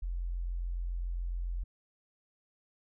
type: tone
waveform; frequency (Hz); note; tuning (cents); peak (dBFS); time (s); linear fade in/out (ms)
sine; 43.6; F1; -2; -32; 0.02-1.64; 10
effects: none